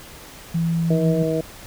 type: tone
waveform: sine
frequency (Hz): 166.3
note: E3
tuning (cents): +16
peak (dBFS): -18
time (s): 0.54-1.23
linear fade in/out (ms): 10
type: harmonic tone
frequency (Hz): 160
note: D#3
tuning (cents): +49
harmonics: 1 / 2 / 3 / 4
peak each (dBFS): -25 / -25 / -23 / -26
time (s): 0.9-1.41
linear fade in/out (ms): 5
effects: pink hiss -41 dBFS RMS until 1.66 s